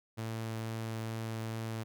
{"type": "tone", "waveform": "sawtooth", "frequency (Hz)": 112.2, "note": "A2", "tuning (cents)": 34, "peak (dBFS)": -32, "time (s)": [0.17, 1.84], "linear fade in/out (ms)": 20, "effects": []}